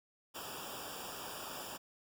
pink noise with comb filter, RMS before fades -45 dBFS, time 0.34-1.78 s, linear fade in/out 20 ms, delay 0.48 ms, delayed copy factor -1, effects none

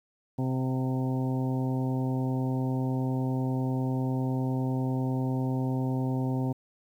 harmonic tone with a mistuned harmonic, 130 Hz, C3, 11 cents flat, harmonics 1 / 2 / 3 / 4 / 5 / 6 / 7, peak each -28 / -30 / -39 / -41 / -44 / -43 / -43 dBFS, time 0.38-6.53 s, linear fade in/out 10 ms, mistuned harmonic 6, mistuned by -24 cents, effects 10-bit

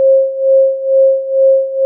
sine tone with tremolo, 536 Hz, C5, 42 cents sharp, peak -4 dBFS, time 0-1.85 s, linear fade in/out 0 ms, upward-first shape sine, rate 2.2 Hz, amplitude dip 80%, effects none

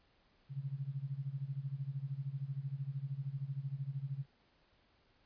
sine tone with tremolo, 137.2 Hz, C#3, 17 cents flat, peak -34 dBFS, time 0.49-4.26 s, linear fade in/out 50 ms, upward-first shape sine, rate 13 Hz, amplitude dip 85%, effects pink hiss -71 dBFS RMS until 5.25 s + resampled to 11025 Hz

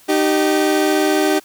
30% pulse tone pair together, 306.8 / 387.1 Hz, D#4 / G4, -24 / -22 cents, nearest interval major third, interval 402 cents, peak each -14 dBFS, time 0.08-1.4 s, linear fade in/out 20 ms, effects white hiss -48 dBFS RMS until 1.44 s

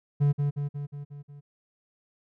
triangle tone with echo, 143.8 Hz, D3, 36 cents flat, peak -17 dBFS, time 0.2-0.33 s, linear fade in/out 20 ms, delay 180 ms, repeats 6, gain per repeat -4 dB, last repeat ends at 1.41 s, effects none

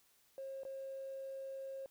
triangle tone with dropouts, 538 Hz, C5, 48 cents sharp, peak -39 dBFS, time 0.38-1.86 s, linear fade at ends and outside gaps 1 ms, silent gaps 0.634-0.651 s, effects tanh soft clip ceiling -40 dBFS + white hiss -71 dBFS RMS until 1.9 s

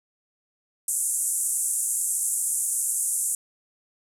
pink band-pass noise, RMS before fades -26 dBFS, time 0.88-3.35 s, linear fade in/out 2 ms, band 7600 to 11000 Hz, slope 48 dB/octave, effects none

